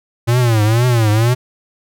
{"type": "tone with vibrato", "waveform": "square", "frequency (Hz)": 114.9, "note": "A#2", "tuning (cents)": -25, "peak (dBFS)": -11, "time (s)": [0.27, 1.35], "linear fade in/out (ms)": 20, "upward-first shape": "triangle", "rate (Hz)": 2.1, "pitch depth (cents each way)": 180, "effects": []}